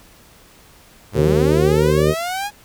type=linear sweep; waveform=sawtooth; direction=up; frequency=92.5 to 840 Hz; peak=-18 dBFS; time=1.12-2.51 s; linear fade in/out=50 ms
type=harmonic tone; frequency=76.3 Hz; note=D#2; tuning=33 cents flat; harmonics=1 / 2 / 3 / 4 / 5 / 6 / 7; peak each=-23 / -18 / -25 / -28 / -17 / -20 / -24 dBFS; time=1.14-2.15 s; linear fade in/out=50 ms
effects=pink hiss -48 dBFS RMS until 2.64 s